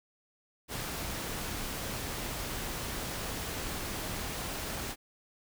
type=noise; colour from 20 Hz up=pink; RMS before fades=-37 dBFS; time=0.68-4.96 s; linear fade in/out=50 ms; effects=none